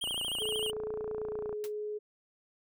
square tone with vibrato, 3024 Hz, F#7, 37 cents sharp, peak -33 dBFS, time 0.01-0.71 s, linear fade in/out 10 ms, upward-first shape sine, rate 13 Hz, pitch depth 120 cents each way
click train, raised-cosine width 1 ms, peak -29 dBFS, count 44, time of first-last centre 0.04-1.528 s, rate 28.9 Hz
sine tone with pitch glide, 430.1 to 421.5 Hz, A4 to G#4, -39 to +26 cents, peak -34 dBFS, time 0.4-1.99 s, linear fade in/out 20 ms, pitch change -35 cents, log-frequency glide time 1.19-1.57 s
white noise with exponential decay, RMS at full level -41 dBFS, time 1.64-1.72 s, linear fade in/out 0 ms, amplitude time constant 17 ms
effects none

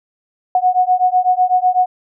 sine beating tone pair, 729 / 737 Hz, F#5 / F#5, -26 / -7 cents, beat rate 8 Hz, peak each -14 dBFS, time 0.55-1.86 s, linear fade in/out 2 ms, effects none

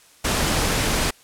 pink noise, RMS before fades -21 dBFS, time 0.24-1.11 s, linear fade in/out 10 ms, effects white hiss -52 dBFS RMS until 1.23 s + low-pass 11000 Hz 12 dB/octave

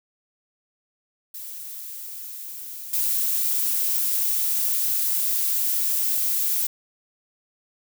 violet noise with level steps, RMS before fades -36 / -23 dBFS, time 1.34-6.67 s, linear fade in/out 5 ms, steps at 2.93 s, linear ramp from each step 5 ms, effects none

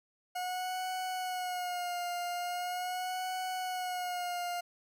40% pulse tone with vibrato, 723 Hz, F#5, 40 cents flat, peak -33 dBFS, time 0.35-4.61 s, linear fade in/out 10 ms, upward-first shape sine, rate 0.41 Hz, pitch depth 46 cents each way, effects none

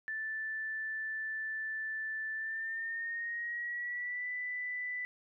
sine tone with pitch glide, 1760 to 1987 Hz, A6 to B6, 0 to +10 cents, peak -35 dBFS, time 0.08-5.05 s, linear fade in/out 0 ms, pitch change +210 cents, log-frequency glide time 2.34-4.29 s, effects none

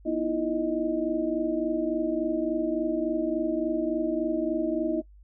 sine tone cluster, 244.2 / 313.8 / 337.3 / 625 Hz, B3 / D#4 / E4 / D#5, -19 / +15 / +40 / +8 cents, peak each -34 / -28 / -29 / -31 dBFS, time 0.05-5.02 s, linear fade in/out 20 ms, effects noise-tail reverb RT60 0.1 s tail -20 dB re dry + added 50 Hz sine -49 dBFS peak until 5.23 s

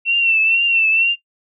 sine tone with vibrato, 2700 Hz, E7, 41 cents sharp, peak -12 dBFS, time 0.05-1.16 s, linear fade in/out 50 ms, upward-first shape triangle, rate 2.1 Hz, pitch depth 65 cents each way, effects noise-tail reverb RT60 0.1 s tail -18 dB re dry

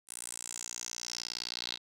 10% pulse tone with band-pass filter sweep, 59.3 Hz, A#1, 30 cents sharp, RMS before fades -41 dBFS, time 0.07-1.79 s, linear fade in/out 50 ms, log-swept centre 9500 to 3900 Hz, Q 5.4, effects none

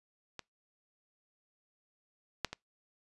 clicks, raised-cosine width 0.2 ms, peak -24 / -13 / -22 dBFS, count 3, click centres 0.393 / 2.447 / 2.53 s, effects noise-tail reverb RT60 0.2 s tail -26 dB re dry + resampled to 24000 Hz

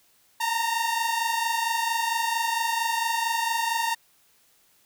sawtooth tone pair together, 907.9 / 932.3 Hz, A#5 / A#5, -46 / 0 cents, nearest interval unison, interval 46 cents, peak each -23 dBFS, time 0.4-3.95 s, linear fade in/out 10 ms, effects white hiss -62 dBFS RMS until 4.85 s

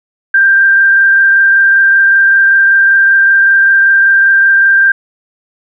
sine tone with frequency modulation, 1583 Hz, G6, 17 cents sharp, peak -4 dBFS, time 0.34-4.92 s, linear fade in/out 5 ms, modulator 25.2 Hz, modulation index 0.74, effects none

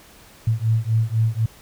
sine beating tone pair, 110 / 114 Hz, A2 / A#2, 0 / -38 cents, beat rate 4 Hz, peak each -20 dBFS, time 0.47-1.46 s, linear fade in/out 5 ms, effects pink hiss -48 dBFS RMS until 1.61 s

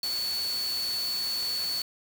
sine tone in noise, 4441 Hz, C#8, 2 cents sharp, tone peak -28 dBFS, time 0.03-1.82 s, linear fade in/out 2 ms, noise white, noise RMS -38 dBFS, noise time 0.03-1.82 s, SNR +7 dB, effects none

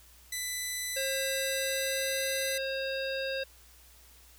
10% pulse tone with pitch glide, 1995 to 2021 Hz, B6 to B6, +17 to +39 cents, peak -24 dBFS, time 0.32-2.58 s, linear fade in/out 5 ms, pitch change +22 cents, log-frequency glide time 1.43-2.24 s
harmonic tone, 536 Hz, C5, 42 cents sharp, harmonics 1 / 3 / 5 / 7 / 9, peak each -33 / -38 / -40 / -41 / -43 dBFS, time 0.96-3.44 s, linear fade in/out 10 ms
effects added 60 Hz sine -58 dBFS peak until 4.38 s + white hiss -58 dBFS RMS until 4.38 s

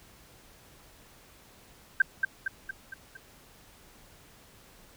sine tone with echo, 1568 Hz, G6, in tune, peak -16 dBFS, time 2-2.02 s, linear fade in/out 5 ms, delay 230 ms, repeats 5, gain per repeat -5 dB, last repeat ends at 3.17 s, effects pink hiss -56 dBFS RMS until 4.96 s

